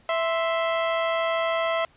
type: tone pair together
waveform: sawtooth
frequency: 659.3 / 1045.4 Hz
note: E5 / C6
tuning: 0 / -2 cents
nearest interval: minor sixth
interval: 798 cents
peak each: -19 / -26 dBFS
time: 0.09-1.85 s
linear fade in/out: 2 ms
effects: pink hiss -58 dBFS RMS until 1.96 s + resampled to 8000 Hz